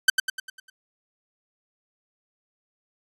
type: tone with echo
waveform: sawtooth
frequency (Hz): 1543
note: G6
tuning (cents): -28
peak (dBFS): -8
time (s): 0.08-0.1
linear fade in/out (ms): 5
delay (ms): 100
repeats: 6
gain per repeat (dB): -6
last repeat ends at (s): 0.7
effects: resampled to 32000 Hz